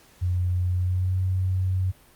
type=tone with pitch glide; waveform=sine; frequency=89.9 to 93.12 Hz; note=F#2 to F#2; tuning=-49 to +12 cents; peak=-21 dBFS; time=0.21-1.92 s; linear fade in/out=20 ms; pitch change=+61 cents; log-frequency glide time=0.72-1.19 s; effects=pink hiss -55 dBFS RMS until 2.15 s + Opus 48 kbps